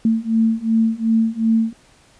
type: beating tone pair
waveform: sine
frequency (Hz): 223.1 / 225.8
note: A3 / A3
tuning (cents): +24 / +45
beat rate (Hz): 2.7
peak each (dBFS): -18 / -17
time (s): 0.05-1.73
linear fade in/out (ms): 2
effects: pink hiss -52 dBFS RMS until 2.19 s + resampled to 22050 Hz